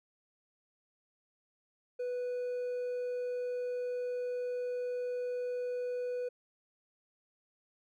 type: tone with hard clipping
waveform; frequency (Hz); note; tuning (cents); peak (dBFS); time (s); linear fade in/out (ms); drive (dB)
triangle; 493.9; B4; 0; -34; 1.99-6.29; 10; 5
effects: none